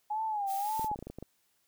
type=tone with vibrato; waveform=sine; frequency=830.6 Hz; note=G#5; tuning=in tune; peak=-30 dBFS; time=0.1-0.95 s; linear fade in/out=10 ms; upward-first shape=sine; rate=1.8 Hz; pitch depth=110 cents each way
type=noise; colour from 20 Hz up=blue; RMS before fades=-44 dBFS; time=0.46-0.89 s; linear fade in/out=50 ms
type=clicks; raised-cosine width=2 ms; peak=-28 dBFS; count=10; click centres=0.795 / 0.845 / 0.915 / 0.959 / 0.99 / 1.026 / 1.07 / 1.1 / 1.186 / 1.226 s
effects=white hiss -73 dBFS RMS until 1.67 s